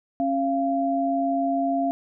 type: tone pair together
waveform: sine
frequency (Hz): 273.2 / 688.4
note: C#4 / F5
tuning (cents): -25 / -25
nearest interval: octave + major third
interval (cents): 1600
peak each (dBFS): -24 / -23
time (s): 0.2-1.91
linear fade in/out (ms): 0
effects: none